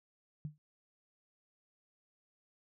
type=tone with exponential decay; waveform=sine; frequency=150.4 Hz; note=D3; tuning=42 cents sharp; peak=-34 dBFS; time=0.45-0.58 s; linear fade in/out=0 ms; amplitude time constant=27 ms; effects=none